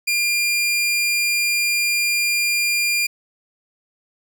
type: tone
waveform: sawtooth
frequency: 2400 Hz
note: D7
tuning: 37 cents sharp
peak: -14 dBFS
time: 0.07-3.07 s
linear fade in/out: 10 ms
effects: none